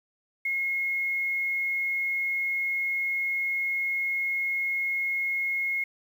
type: tone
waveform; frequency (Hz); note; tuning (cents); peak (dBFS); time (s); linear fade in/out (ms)
sine; 2160; C#7; -45; -25; 0.45-5.84; 5
effects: 9-bit